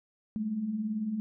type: beating tone pair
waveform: sine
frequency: 198.8 / 216.8 Hz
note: G3 / A3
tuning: +25 / -25 cents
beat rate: 18 Hz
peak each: -39 / -30 dBFS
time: 0.36-1.2 s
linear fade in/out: 0 ms
effects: none